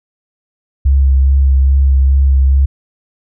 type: tone with vibrato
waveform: sine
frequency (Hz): 67.6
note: C#2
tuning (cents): -43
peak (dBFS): -6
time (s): 0.85-2.66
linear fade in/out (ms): 10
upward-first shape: sine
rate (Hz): 2.4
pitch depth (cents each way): 21
effects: none